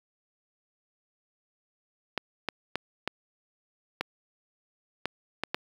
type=clicks; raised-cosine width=0.3 ms; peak=-12 dBFS; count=8; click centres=2.177 / 2.487 / 2.756 / 3.076 / 4.01 / 5.056 / 5.436 / 5.545 s; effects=high-pass 150 Hz 12 dB/octave + 7-bit